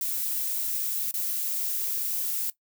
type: noise with dropouts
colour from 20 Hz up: violet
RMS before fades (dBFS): -29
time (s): 0.01-2.5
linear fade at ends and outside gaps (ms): 2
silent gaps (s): 1.112-1.14
effects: noise-tail reverb RT60 0.1 s tail -17 dB re dry